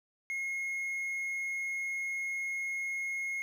triangle tone, 2158 Hz, C#7, 47 cents flat, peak -31 dBFS, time 0.3-3.42 s, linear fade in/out 0 ms, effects none

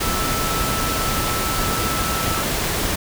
sine tone in noise, 1318.5 Hz, E6, in tune, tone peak -26 dBFS, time 0.02-2.43 s, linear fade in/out 10 ms, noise pink, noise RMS -22 dBFS, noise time 0-2.96 s, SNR -7 dB, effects none

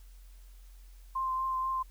sine tone with vibrato, 1046.5 Hz, C6, in tune, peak -29 dBFS, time 1.15-1.83 s, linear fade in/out 10 ms, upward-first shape triangle, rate 4.1 Hz, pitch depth 17 cents each way, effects added 44 Hz sine -49 dBFS peak until 1.9 s + white hiss -65 dBFS RMS until 1.9 s

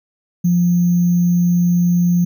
sine tone with sample-and-hold, 175.1 Hz, F3, 5 cents sharp, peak -11 dBFS, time 0.44-2.25 s, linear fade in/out 10 ms, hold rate 6300 Hz, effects none

